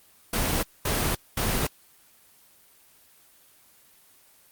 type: noise bursts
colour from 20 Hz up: pink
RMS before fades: -25 dBFS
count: 3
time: 0.33-1.67 s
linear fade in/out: 5 ms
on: 300 ms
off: 220 ms
effects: white hiss -57 dBFS RMS until 4.51 s + Opus 24 kbps